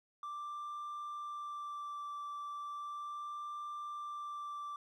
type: tone with vibrato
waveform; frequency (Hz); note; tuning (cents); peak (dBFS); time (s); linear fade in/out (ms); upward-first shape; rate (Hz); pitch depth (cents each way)
triangle; 1174.7; D6; 0; -38; 0.23-4.76; 2; sine; 0.36; 12
effects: tanh soft clip ceiling -34 dBFS